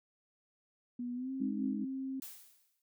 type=tone with pitch glide; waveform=sine; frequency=243.9 to 266 Hz; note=B3 to C4; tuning=-21 to +29 cents; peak=-36 dBFS; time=0.99-2.2 s; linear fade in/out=5 ms; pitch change=+150 cents; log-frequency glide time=1.14-1.31 s
type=chord; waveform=sine; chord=Ab major; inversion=none; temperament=equal; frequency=207.7 / 261.6 / 311.1 Hz; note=Ab3 / C4 / Eb4; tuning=0 / 0 / 0 cents; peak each=-36 / -41 / -41 dBFS; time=1.4-1.85 s; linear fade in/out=10 ms
type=noise with exponential decay; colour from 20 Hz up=blue; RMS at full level=-44 dBFS; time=2.22-2.82 s; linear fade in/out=1 ms; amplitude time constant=130 ms
effects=none